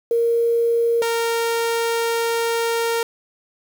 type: tone pair in turn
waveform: sine / sawtooth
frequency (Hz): 466.2 / 462.2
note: A#4 / A#4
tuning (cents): 0 / -15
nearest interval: unison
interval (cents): 15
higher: first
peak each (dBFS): -15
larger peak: neither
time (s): 0.11-1.02 / 1.02-3.03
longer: second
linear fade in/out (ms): 2
effects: 7-bit